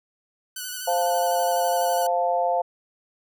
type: tone with vibrato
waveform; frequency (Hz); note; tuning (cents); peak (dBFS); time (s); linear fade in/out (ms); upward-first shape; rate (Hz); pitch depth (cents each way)
5% pulse; 1492; F#6; +14; -20; 0.56-2.07; 5; square; 12; 25
type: chord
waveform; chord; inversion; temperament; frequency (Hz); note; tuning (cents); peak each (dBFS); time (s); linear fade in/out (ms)
sine; F major; second; equal; 523.3 / 698.5 / 880; C5 / F5 / A5; 0 / 0 / 0; -25 / -22 / -27; 0.87-2.62; 10
effects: none